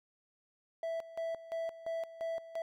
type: tone with tremolo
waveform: triangle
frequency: 659.3 Hz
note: E5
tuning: in tune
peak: -32 dBFS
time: 0.83-2.62 s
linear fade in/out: 2 ms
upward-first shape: square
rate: 2.9 Hz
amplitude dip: 80%
effects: none